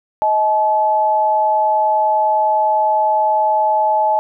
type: tone pair together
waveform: sine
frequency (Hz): 630.2 / 860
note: D#5 / A5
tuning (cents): +22 / -40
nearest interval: perfect fourth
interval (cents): 538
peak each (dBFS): -18 / -13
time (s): 0.22-4.19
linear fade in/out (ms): 0
effects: none